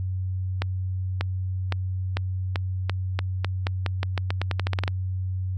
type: accelerating click train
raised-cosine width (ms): 0.3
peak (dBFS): -10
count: 21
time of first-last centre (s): 0.62-4.878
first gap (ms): 590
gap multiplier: 0.87
effects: added 93 Hz sine -25 dBFS peak until 5.57 s